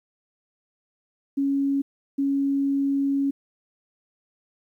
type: tone bursts at uneven times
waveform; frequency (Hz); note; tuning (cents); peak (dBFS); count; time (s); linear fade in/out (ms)
sine; 277.2; C#4; 0; -20; 2; 1.37-1.82 / 2.18-3.31; 10
effects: 10-bit